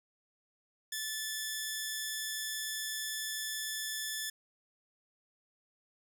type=tone pair together; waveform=10% pulse; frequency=1751 / 3317 Hz; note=A6 / G#7; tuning=-9 / -3 cents; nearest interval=major seventh; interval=1106 cents; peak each=-27 / -37 dBFS; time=0.92-4.3 s; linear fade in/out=5 ms; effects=none